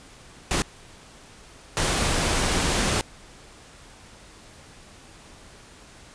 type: noise bursts at uneven times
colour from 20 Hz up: pink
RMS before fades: -23 dBFS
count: 2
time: 0.51-0.62 / 1.77-3.01 s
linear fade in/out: 0 ms
effects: pink hiss -48 dBFS RMS until 6.14 s + resampled to 22050 Hz